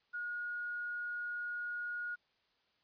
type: tone with quantisation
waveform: sine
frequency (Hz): 1441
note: F#6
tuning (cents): -46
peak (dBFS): -37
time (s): 0.13-2.16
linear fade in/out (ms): 20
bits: 11
effects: white hiss -75 dBFS RMS until 2.83 s + resampled to 11025 Hz